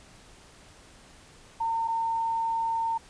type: tone pair in turn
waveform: sine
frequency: 910 / 910 Hz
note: A#5 / A#5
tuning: -42 / -42 cents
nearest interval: unison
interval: 0 cents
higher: neither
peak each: -25 dBFS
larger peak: neither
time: 1.6-1.88 / 1.88-2.98 s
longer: second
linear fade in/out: 10 ms
effects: pink hiss -53 dBFS RMS until 3.09 s + resampled to 22050 Hz